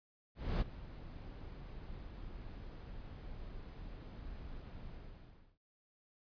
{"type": "noise with ADSR envelope", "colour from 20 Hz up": "brown", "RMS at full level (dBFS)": -31, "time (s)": [0.35, 5.58], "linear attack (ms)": 260, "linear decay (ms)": 23, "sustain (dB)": -17, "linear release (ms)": 730, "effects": ["resampled to 11025 Hz"]}